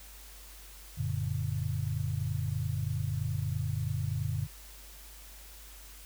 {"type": "chord", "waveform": "sine", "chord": "Gb augmented", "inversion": "none", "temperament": "just", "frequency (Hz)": [92.5, 115.62, 144.53], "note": ["Gb2", "Bb2", "D3"], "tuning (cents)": [0, -14, -27], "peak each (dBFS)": -34, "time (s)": [0.97, 4.47], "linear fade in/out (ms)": 20, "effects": ["added 50 Hz sine -50 dBFS peak until 6.05 s", "white hiss -52 dBFS RMS until 6.05 s"]}